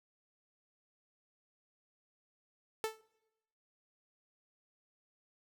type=tone with exponential decay; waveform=sawtooth; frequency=440 Hz; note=A4; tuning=in tune; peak=-26 dBFS; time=2.84-3.01 s; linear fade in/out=0 ms; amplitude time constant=36 ms; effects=noise-tail reverb RT60 1.0 s tail -25 dB re dry